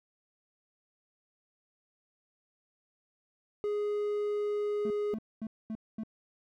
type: tone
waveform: triangle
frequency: 415.3 Hz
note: G#4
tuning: in tune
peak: -27 dBFS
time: 3.64-5.14 s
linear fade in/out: 0 ms
type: tone bursts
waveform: triangle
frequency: 220 Hz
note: A3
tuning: in tune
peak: -32 dBFS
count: 5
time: 4.85-6.035 s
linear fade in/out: 2 ms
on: 53 ms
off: 230 ms
effects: none